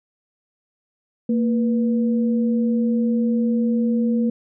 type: tone pair together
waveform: sine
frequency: 230 / 487.4 Hz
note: A#3 / B4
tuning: -23 / -23 cents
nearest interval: octave + minor second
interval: 1300 cents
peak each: -17 / -27 dBFS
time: 1.29-4.3 s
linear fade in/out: 5 ms
effects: none